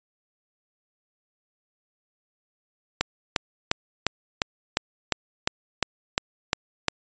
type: click train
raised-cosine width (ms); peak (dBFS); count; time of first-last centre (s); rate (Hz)
0.2; -3; 12; 3.01-6.883; 2.84
effects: resampled to 16000 Hz